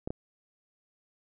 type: clicks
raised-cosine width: 2 ms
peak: -20 dBFS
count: 2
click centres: 0.075 / 0.105 s
effects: none